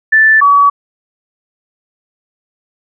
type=tone pair in turn; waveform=sine; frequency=1760 / 1136.6 Hz; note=A6 / C#6; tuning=0 / +43 cents; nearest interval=minor sixth; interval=757 cents; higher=first; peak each=-4 dBFS; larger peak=neither; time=0.12-0.41 / 0.41-0.7 s; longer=neither; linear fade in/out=10 ms; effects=none